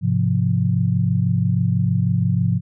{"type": "chord", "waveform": "sine", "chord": "F minor", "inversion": "first", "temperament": "just", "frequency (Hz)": [104.77, 130.96, 174.61], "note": ["Ab2", "C3", "F3"], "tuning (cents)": [16, 2, 0], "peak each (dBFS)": -20, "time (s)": [0.01, 2.61], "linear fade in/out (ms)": 50, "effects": []}